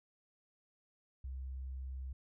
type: tone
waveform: sine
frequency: 65.5 Hz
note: C2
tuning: 2 cents sharp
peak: -40 dBFS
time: 1.24-2.13 s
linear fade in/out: 5 ms
effects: none